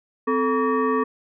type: tone with frequency modulation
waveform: sine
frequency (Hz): 440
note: A4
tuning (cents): 0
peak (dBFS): -18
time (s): 0.27-1.04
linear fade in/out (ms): 10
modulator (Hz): 698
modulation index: 1.3
effects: none